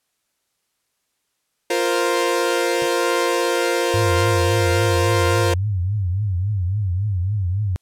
sawtooth chord, F suspended fourth, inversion none, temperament equal, 349.2 / 466.2 / 523.3 Hz, F4 / Bb4 / C5, 0 / 0 / 0 cents, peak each -18 dBFS, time 1.7-5.54 s, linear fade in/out 5 ms
35% pulse tone with exponential decay, 147.7 Hz, D3, 10 cents sharp, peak -27 dBFS, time 2.82-2.91 s, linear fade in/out 0 ms, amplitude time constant 19 ms
sine tone with vibrato, 96.6 Hz, G2, 25 cents flat, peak -18 dBFS, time 3.94-7.76 s, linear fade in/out 0 ms, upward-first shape triangle, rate 3.6 Hz, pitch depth 210 cents each way
effects white hiss -72 dBFS RMS until 7.81 s + low-pass 12000 Hz 12 dB/octave

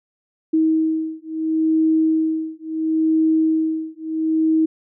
sine beating tone pair, 317.8 / 318.53 Hz, D#4 / D#4, +37 / +41 cents, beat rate 0.73 Hz, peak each -19 dBFS, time 0.53-4.66 s, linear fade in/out 10 ms, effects none

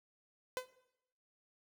sawtooth tone with exponential decay, 508 Hz, B4, 49 cents sharp, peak -29 dBFS, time 0.57-0.69 s, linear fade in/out 0 ms, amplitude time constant 24 ms, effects noise-tail reverb RT60 0.8 s tail -18 dB re dry

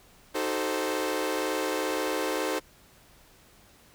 sawtooth chord, D# diminished seventh, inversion none, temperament equal with one note detuned, 311.1 / 378 / 440 / 523.3 Hz, D#4 / F#4 / A4 / C5, 0 / +37 / 0 / 0 cents, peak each -29 / -30 / -29 / -28 dBFS, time 0.34-2.6 s, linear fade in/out 20 ms, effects pink hiss -57 dBFS RMS until 3.94 s

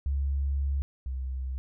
sine tone pair in turn, 69.3 / 65.08 Hz, C#2 / C2, 0 / -9 cents, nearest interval minor second, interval 109 cents, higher first, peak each -25 / -30 dBFS, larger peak first, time 0.06-0.82 / 1.06-1.58 s, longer first, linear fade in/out 0 ms, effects none

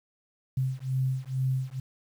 sine beating tone pair, 130 / 132.2 Hz, C3 / C3, -11 / +18 cents, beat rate 2.2 Hz, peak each -29 dBFS, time 0.57-1.8 s, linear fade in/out 5 ms, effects 9-bit

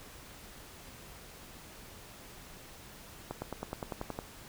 accelerating click train, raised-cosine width 1 ms, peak -22 dBFS, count 10, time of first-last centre 3.31-4.189 s, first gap 110 ms, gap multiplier 0.97, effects pink hiss -51 dBFS RMS until 4.48 s

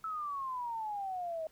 sine exponential sweep, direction down, 1318.5 to 626 Hz, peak -35 dBFS, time 0.04-1.47 s, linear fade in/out 2 ms, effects pink hiss -66 dBFS RMS until 1.51 s

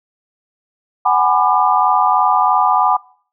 sine chord, G# half-diminished seventh, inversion third, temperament just, 747.5 / 830.6 / 996.7 / 1196.1 Hz, F#5 / G#5 / B5 / D6, +17 / 0 / +16 / +31 cents, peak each -16 dBFS, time 1.05-2.97 s, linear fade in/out 10 ms, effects noise-tail reverb RT60 0.5 s tail -24 dB re dry

